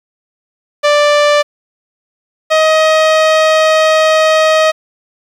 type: tone pair in turn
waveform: sawtooth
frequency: 588 / 629.8 Hz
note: D5 / D#5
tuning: +2 / +21 cents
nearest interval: minor second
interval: 119 cents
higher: second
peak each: -3 dBFS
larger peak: neither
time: 0.83-1.43 / 2.5-4.72 s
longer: second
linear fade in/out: 20 ms
effects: low-pass 5000 Hz 12 dB/octave + 7-bit